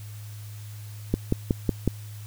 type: click train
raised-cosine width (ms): 3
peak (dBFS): -8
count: 5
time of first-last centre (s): 1.14-1.877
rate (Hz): 5.43
effects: added 105 Hz sine -37 dBFS peak until 2.26 s + white hiss -50 dBFS RMS until 2.26 s